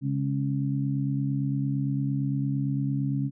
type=harmonic tone; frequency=68.8 Hz; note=C#2; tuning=12 cents flat; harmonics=2 / 3 / 4; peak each=-26 / -33 / -30 dBFS; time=0.01-3.31 s; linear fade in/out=50 ms; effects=none

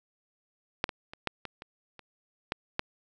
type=clicks; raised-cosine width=0.3 ms; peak=-9 / -19 / -26 / -12 / -21 / -26 / -30 / -13 / -11 dBFS; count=9; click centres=0.841 / 0.892 / 1.135 / 1.273 / 1.453 / 1.621 / 1.993 / 2.521 / 2.794 s; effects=none

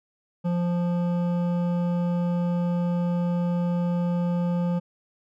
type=tone with hard clipping; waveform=triangle; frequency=174.61 Hz; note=F3; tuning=in tune; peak=-24 dBFS; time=0.44-4.8 s; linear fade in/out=20 ms; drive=15 dB; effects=none

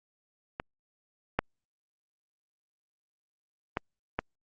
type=clicks; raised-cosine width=0.5 ms; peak=-18 / -9 / -14 / -13 dBFS; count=4; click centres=0.599 / 1.39 / 3.771 / 4.19 s; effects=Opus 48 kbps

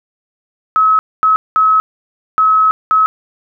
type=tone bursts at uneven times; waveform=sine; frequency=1285 Hz; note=E6; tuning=45 cents flat; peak=-7 dBFS; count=5; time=0.76-0.99 / 1.23-1.36 / 1.56-1.8 / 2.38-2.71 / 2.91-3.06 s; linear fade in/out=0 ms; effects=none

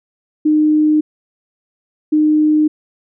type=tone pair in turn; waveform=sine; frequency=305.5 / 305.5 Hz; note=D#4 / D#4; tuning=-32 / -32 cents; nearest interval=unison; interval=0 cents; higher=neither; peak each=-9 dBFS; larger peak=neither; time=0.45-1.01 / 2.12-2.68 s; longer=neither; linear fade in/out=10 ms; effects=none

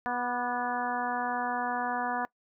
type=harmonic tone with a mistuned harmonic; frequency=245.3 Hz; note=B3; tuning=12 cents flat; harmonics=1 / 2 / 3 / 4 / 5 / 6 / 7; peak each=-38 / -41 / -32 / -35 / -39 / -38 / -37 dBFS; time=0.06-2.25 s; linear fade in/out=0 ms; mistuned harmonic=5; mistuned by=-31 cents; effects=noise-tail reverb RT60 0.1 s tail -22 dB re dry

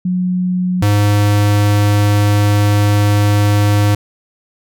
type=tone pair in turn; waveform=sine / square; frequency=181.6 / 103.16 Hz; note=F#3 / G#2; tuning=-32 / -11 cents; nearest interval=minor seventh; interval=979 cents; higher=first; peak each=-13 / -10 dBFS; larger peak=second; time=0.05-0.82 / 0.82-3.95 s; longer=second; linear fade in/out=5 ms; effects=none

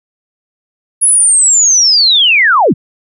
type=linear sweep; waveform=sine; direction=down; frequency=10548 to 92.5 Hz; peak=-5 dBFS; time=1.01-2.74 s; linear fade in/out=20 ms; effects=none

